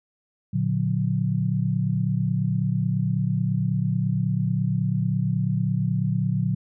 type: chord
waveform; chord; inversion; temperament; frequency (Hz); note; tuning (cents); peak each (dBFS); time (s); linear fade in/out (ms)
sine; Bb augmented; none; just; 116.54 / 145.68 / 182.1; Bb2 / D3 / F#3; 0 / -14 / -27; -25; 0.53-6.55; 10
effects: none